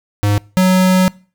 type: tone pair in turn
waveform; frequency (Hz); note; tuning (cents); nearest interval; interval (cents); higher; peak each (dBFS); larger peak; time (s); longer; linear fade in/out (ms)
square; 102.8 / 185.4; G#2 / F#3; -17 / +4; minor seventh; 1021; second; -12 / -9; second; 0.23-0.38 / 0.57-1.08; second; 0
effects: noise-tail reverb RT60 0.4 s tail -24 dB re dry